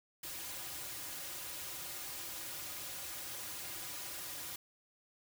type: noise with comb filter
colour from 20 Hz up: white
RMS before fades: -44 dBFS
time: 0.23-4.56 s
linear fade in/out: 5 ms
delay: 4.5 ms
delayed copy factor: -0.95
effects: none